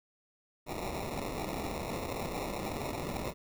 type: noise with sample-and-hold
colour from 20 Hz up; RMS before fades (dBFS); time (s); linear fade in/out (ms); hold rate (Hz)
white; -37; 0.66-3.34; 50; 1575
effects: none